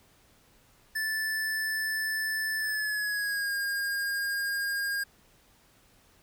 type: tone with pitch glide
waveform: square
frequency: 1755 to 1618.7 Hz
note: A6 to G#6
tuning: -5 to -45 cents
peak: -29 dBFS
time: 0.95-5.04 s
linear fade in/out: 10 ms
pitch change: -140 cents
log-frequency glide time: 2.59-3.53 s
effects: pink hiss -62 dBFS RMS until 6.22 s